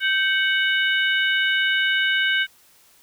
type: harmonic tone with a mistuned harmonic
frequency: 740 Hz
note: F#5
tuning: in tune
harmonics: 2 / 3 / 4 / 5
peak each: -20 / -25 / -24 / -30 dBFS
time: 0-2.47 s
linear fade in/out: 50 ms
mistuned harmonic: 2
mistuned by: +87 cents
effects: white hiss -55 dBFS RMS until 3.02 s